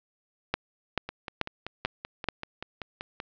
two click trains, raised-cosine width 0.3 ms, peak -9 / -19 dBFS, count 5 / 12, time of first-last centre 0.54-2.287 / 1.09-3.201 s, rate 2.29 / 5.21 Hz, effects low-pass 5000 Hz 12 dB/octave

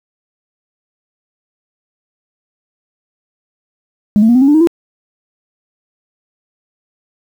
sine tone with pitch steps, 207.8 / 222.7 / 238.7 / 255.8 / 274.2 / 293.9 / 315 / 337.6 Hz, G#3 / A3 / A#3 / C4 / C#4 / D4 / D#4 / E4, +1 / +21 / +41 / -39 / -19 / +1 / +21 / +41 cents, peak -4 dBFS, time 4.16-4.672 s, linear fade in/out 0 ms, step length 64 ms, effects tanh soft clip ceiling -2 dBFS + 7-bit

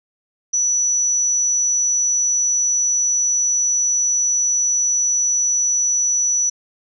sine tone, 5920 Hz, F#8, in tune, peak -15 dBFS, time 0.53-6.5 s, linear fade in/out 10 ms, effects none

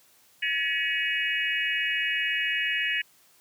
sine tone cluster, 1702 / 1914 / 2250 / 2528 / 2892 Hz, G#6 / A#6 / C#7 / D#7 / F#7, +42 / +45 / +25 / +27 / -40 cents, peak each -31 dBFS, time 0.42-3.02 s, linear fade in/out 10 ms, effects white hiss -60 dBFS RMS until 3.4 s + high-pass 80 Hz 12 dB/octave

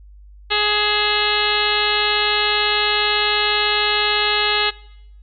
harmonic tone with a mistuned harmonic, 418 Hz, G#4, 11 cents sharp, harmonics 1 / 2 / 3 / 4 / 5 / 6 / 7 / 8 / 9 / 10, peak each -25 / -25 / -25 / -25 / -25 / -25 / -25 / -25 / -25 / -25 dBFS, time 0.5-4.71 s, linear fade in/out 20 ms, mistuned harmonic 6, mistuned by +62 cents, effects noise-tail reverb RT60 0.8 s tail -21 dB re dry + added 50 Hz sine -40 dBFS peak until 5.22 s

